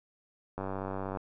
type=click train; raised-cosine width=1 ms; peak=-22 dBFS; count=58; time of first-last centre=0.58-1.172 s; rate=96.3 Hz; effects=none